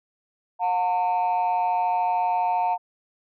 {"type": "tone pair together", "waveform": "sine", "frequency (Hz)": [720, 907.1], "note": ["F#5", "A#5"], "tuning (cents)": [-47, -47], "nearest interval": "major third", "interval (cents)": 400, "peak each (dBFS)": -21, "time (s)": [0.59, 2.78], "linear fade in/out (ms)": 50, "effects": ["tanh soft clip ceiling -17 dBFS"]}